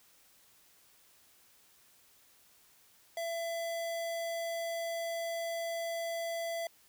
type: tone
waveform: square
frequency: 670 Hz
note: E5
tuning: 28 cents sharp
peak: -35 dBFS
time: 3.17-6.67 s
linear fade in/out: 2 ms
effects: white hiss -64 dBFS RMS until 6.88 s